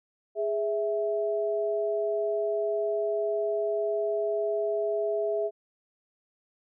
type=tone pair together; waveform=sine; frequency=414.8 / 656.6 Hz; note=G#4 / E5; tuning=-2 / -7 cents; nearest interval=minor sixth; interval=795 cents; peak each=-28 dBFS; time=0.35-5.51 s; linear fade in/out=50 ms; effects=none